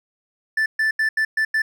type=tone bursts at uneven times; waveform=triangle; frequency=1760 Hz; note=A6; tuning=in tune; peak=-15 dBFS; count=6; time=0.57-0.66 / 0.79-0.91 / 0.99-1.09 / 1.17-1.25 / 1.37-1.45 / 1.54-1.62 s; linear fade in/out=5 ms; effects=none